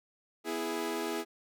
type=chord; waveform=sawtooth; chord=E major; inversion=second; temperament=equal; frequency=246.9 / 329.6 / 415.3 Hz; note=B3 / E4 / G#4; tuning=0 / 0 / 0 cents; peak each=-37 / -32 / -32 dBFS; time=0.44-1.25 s; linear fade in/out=50 ms; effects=none

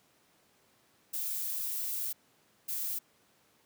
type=noise bursts at uneven times; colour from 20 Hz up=violet; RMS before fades=-35 dBFS; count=2; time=1.13-2.13 / 2.68-2.99 s; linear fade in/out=10 ms; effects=pink hiss -67 dBFS RMS until 3.65 s + high-pass 150 Hz 12 dB/octave

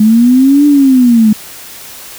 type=linear two-way sweep; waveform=sine; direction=up then down; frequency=209.8 to 294.7 to 209.8 Hz; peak=-3 dBFS; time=0-1.33 s; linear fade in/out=5 ms; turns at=0.66 s; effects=white hiss -30 dBFS RMS until 2.18 s

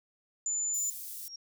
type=tone; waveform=sine; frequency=7040 Hz; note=A8; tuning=in tune; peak=-29 dBFS; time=0.46-0.9 s; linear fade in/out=2 ms
type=high-pass noise; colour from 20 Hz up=white; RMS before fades=-42 dBFS; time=0.74-1.28 s; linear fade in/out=0 ms; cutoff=7800 Hz; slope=12 dB/octave
type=tone with exponential growth; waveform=sine; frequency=5590 Hz; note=F8; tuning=1 cent sharp; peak=-38 dBFS; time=1.1-1.36 s; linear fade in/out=5 ms; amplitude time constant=56 ms
effects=none

